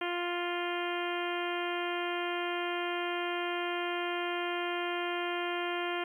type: harmonic tone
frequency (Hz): 350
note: F4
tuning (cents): +4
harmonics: 1 / 2 / 3 / 4 / 5 / 6 / 7 / 8 / 9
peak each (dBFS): -35 / -38 / -40 / -41 / -42 / -43 / -43 / -44 / -45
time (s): 0.01-6.04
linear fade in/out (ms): 5
effects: 11-bit